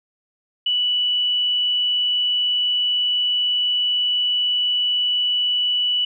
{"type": "tone", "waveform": "sine", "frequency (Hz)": 2958, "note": "F#7", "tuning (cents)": -1, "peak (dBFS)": -17, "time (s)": [0.66, 6.05], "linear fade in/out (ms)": 5, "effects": []}